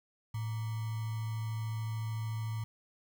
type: tone with sample-and-hold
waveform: sine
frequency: 110.8 Hz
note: A2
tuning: 13 cents sharp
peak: -33 dBFS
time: 0.34-2.64 s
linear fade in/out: 5 ms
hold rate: 1050 Hz
effects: none